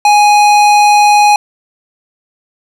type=tone with hard clipping; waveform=sine; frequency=830.6 Hz; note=G#5; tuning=in tune; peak=-6 dBFS; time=0.05-1.36 s; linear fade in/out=2 ms; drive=16 dB; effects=none